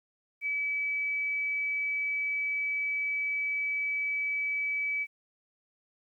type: tone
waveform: sine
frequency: 2292 Hz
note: D7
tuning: 43 cents flat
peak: -28 dBFS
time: 0.41-5.07 s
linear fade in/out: 50 ms
effects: 11-bit